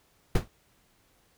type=noise with exponential decay; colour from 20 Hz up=brown; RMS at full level=-18 dBFS; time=0.35-0.48 s; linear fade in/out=5 ms; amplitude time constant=27 ms; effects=pink hiss -66 dBFS RMS until 1.37 s